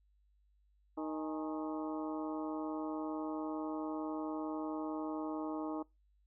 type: harmonic tone with a mistuned harmonic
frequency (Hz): 155.56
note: D#3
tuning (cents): 0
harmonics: 2 / 3 / 4 / 5 / 6 / 7 / 8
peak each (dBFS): -38 / -47 / -46 / -47 / -51 / -50 / -53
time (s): 0.97-5.83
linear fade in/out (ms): 10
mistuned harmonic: 5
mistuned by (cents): +110
effects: noise-tail reverb RT60 0.2 s tail -23 dB re dry + added 50 Hz sine -68 dBFS peak until 6.26 s